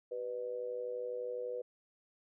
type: tone with amplitude modulation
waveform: sine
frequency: 493.9 Hz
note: B4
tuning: in tune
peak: -33 dBFS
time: 0.11-1.62 s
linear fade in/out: 10 ms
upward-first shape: sine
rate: 112 Hz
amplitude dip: 75%
effects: none